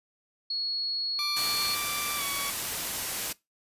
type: tone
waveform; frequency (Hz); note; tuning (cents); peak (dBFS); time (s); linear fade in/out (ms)
sine; 4341; C#8; -37; -28; 0.5-1.75; 5
type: tone with pitch glide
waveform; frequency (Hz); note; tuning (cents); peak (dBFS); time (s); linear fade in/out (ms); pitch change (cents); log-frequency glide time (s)
15% pulse; 1174.7 to 1125.5; D6 to C#6; 0 to +26; -26; 1.19-2.5; 0; -74; 2.17-2.23
type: noise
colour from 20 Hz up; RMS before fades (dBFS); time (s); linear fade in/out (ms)
white; -32; 1.36-3.33; 10
effects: noise-tail reverb RT60 0.2 s tail -21 dB re dry + resampled to 32000 Hz